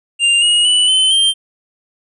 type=tone with pitch steps; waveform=square; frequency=2794 / 2879 / 2967 / 3057 / 3151 Hz; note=F7 / F#7 / F#7 / G7 / G7; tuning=0 / -48 / +4 / -44 / +8 cents; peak=-10 dBFS; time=0.19-1.34 s; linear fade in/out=50 ms; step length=230 ms; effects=resampled to 24000 Hz